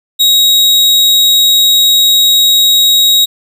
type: tone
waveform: 40% pulse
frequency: 3798 Hz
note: A#7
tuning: 32 cents sharp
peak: -4 dBFS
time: 0.19-3.26 s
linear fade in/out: 20 ms
effects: none